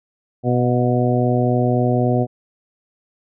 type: harmonic tone with a mistuned harmonic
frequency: 123.8 Hz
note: B2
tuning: 5 cents sharp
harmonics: 1 / 2 / 3 / 4 / 5 / 6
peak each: -18 / -20 / -23 / -24 / -24 / -25 dBFS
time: 0.43-2.27 s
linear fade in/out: 50 ms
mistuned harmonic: 6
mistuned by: -33 cents
effects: none